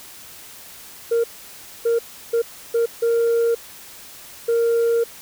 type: tone bursts at uneven times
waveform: sine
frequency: 464.9 Hz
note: A#4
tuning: 5 cents flat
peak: -13 dBFS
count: 6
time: 1.11-1.24 / 1.85-1.99 / 2.33-2.42 / 2.74-2.86 / 3.02-3.55 / 4.48-5.04 s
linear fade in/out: 10 ms
effects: tanh soft clip ceiling -14 dBFS + white hiss -41 dBFS RMS until 5.21 s